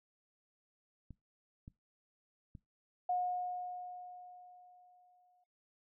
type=clicks; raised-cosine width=5 ms; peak=-37 dBFS; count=3; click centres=1.107 / 1.679 / 2.552 s
type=tone with exponential decay; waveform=sine; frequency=722 Hz; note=F#5; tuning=43 cents flat; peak=-30 dBFS; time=3.09-5.44 s; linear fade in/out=5 ms; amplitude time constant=510 ms
effects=noise-tail reverb RT60 0.2 s tail -21 dB re dry